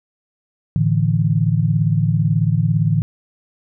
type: chord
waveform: sine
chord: A suspended fourth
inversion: none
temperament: equal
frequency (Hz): 110 / 146.83 / 164.81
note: A2 / D3 / E3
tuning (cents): 0 / 0 / 0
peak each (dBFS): -18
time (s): 0.76-3.02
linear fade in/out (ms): 0
effects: none

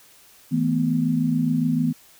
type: chord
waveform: sine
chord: E suspended fourth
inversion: none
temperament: equal with one note detuned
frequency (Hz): 161.24 / 220 / 246.9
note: E3 / A3 / B3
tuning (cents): -38 / 0 / 0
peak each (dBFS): -23 / -26 / -21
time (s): 0.51-1.93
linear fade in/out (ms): 20
effects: white hiss -52 dBFS RMS until 2.19 s

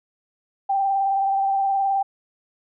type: tone with vibrato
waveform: sine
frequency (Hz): 784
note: G5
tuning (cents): 0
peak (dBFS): -18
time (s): 0.69-2.03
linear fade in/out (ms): 10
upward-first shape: triangle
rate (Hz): 19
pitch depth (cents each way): 31
effects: none

